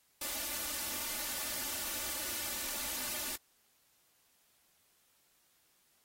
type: noise with comb filter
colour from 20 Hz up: white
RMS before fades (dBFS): -38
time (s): 0.21-3.36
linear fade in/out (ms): 5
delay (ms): 3.4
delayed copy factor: +0.9
effects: white hiss -71 dBFS RMS until 6.04 s + AAC 48 kbps